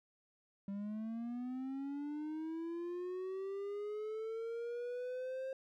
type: linear sweep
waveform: triangle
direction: up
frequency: 196 to 532 Hz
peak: -37 dBFS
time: 0.68-5.53 s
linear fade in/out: 2 ms
effects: none